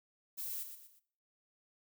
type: noise with echo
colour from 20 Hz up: violet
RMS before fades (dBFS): -41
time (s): 0.37-0.64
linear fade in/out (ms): 20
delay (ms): 120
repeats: 3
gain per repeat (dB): -8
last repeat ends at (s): 1
effects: noise-tail reverb RT60 0.5 s tail -17 dB re dry